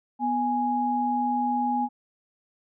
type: tone pair together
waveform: sine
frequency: 246.9 / 830.5 Hz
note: B3 / G#5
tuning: 0 / 0 cents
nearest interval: octave + major sixth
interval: 2100 cents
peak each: -27 / -24 dBFS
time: 0.19-1.89 s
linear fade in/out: 50 ms
effects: none